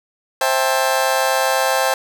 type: chord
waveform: 30% pulse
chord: A minor seventh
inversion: first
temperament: just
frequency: 528 / 660 / 792 / 880 Hz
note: C5 / E5 / G5 / A5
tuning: +16 / +2 / +18 / 0 cents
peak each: -17 / -20 / -18 / -21 dBFS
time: 0.41-1.94 s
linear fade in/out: 2 ms
effects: none